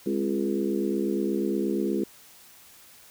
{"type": "harmonic tone with a mistuned harmonic", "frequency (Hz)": 68.4, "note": "C#2", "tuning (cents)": -23, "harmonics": [3, 4, 5, 6, 7], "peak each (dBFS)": [-29, -31, -28, -31, -37], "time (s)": [0.06, 2.04], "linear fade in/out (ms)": 5, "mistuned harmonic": 4, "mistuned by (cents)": -55, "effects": ["white hiss -52 dBFS RMS until 3.1 s"]}